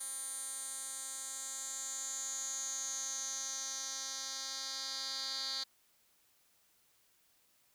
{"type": "tone with band-pass filter sweep", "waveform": "10% pulse", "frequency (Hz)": 267.6, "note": "C4", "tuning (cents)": 39, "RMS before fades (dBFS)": -41, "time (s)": [0, 5.64], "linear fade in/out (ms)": 10, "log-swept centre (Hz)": [9400, 4600], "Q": 6.1, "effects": ["white hiss -71 dBFS RMS until 7.74 s"]}